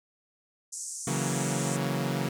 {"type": "band-pass noise", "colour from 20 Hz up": "pink", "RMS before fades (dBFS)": -38, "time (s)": [0.72, 1.77], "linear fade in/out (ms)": 10, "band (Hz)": [6100, 9200], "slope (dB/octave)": 48}
{"type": "chord", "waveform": "sawtooth", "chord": "F# dominant seventh", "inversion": "second", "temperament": "equal", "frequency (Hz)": [138.59, 164.81, 185, 233.1], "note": ["C#3", "E3", "F#3", "A#3"], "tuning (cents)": [0, 0, 0, 0], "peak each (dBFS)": [-27, -30, -30, -31], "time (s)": [1.07, 2.29], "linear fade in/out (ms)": 5}
{"effects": []}